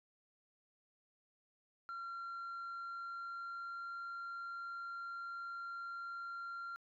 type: tone with pitch glide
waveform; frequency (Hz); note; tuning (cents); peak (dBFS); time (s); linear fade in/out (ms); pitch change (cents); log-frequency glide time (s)
sine; 1372 to 1380.7; F6 to F6; -31 to -20; -40; 1.89-6.76; 0; +11; 2.02-3.97
effects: tanh soft clip ceiling -41 dBFS